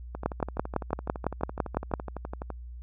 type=two click trains; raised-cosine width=1 ms; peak=-11 / -21 dBFS; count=11 / 29; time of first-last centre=0.26-1.938 / 0.15-2.503 s; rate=5.96 / 11.9 Hz; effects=added 60 Hz sine -39 dBFS peak until 2.82 s